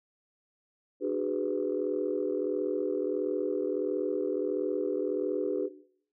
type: chord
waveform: sine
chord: G# half-diminished seventh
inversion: second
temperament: just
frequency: 299 / 373.8 / 415.3 / 498.4 Hz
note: D4 / F#4 / G#4 / B4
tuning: +31 / +18 / 0 / +16 cents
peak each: -32 dBFS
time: 1-5.7 s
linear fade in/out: 50 ms
effects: noise-tail reverb RT60 0.6 s tail -17 dB re dry + tanh soft clip ceiling -18 dBFS